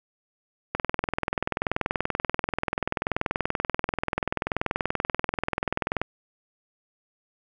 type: click train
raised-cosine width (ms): 0.5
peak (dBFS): -9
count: 110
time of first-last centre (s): 0.75-6.016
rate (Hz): 20.7
effects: none